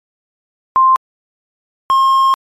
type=tone pair in turn; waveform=sine / triangle; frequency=1049 / 1069.8 Hz; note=C6 / C6; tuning=+4 / +38 cents; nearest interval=unison; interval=34 cents; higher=second; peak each=-6 dBFS; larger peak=neither; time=0.76-0.96 / 1.9-2.34 s; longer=second; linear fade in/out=0 ms; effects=MP3 64 kbps